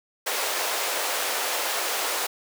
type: high-pass noise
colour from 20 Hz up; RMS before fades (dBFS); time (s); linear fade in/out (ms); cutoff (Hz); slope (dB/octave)
pink; -27; 0.26-2.27; 10; 470; 24
effects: none